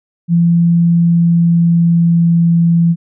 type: tone with pitch glide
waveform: sine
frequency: 170 to 168.73 Hz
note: F3 to E3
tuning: -46 to +41 cents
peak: -7 dBFS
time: 0.28-2.96 s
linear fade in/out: 50 ms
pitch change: -13 cents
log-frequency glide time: 0.76-2.46 s
effects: none